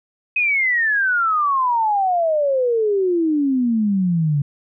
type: exponential sweep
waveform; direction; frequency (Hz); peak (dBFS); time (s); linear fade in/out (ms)
sine; down; 2539 to 140; -15; 0.36-4.42; 5
effects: none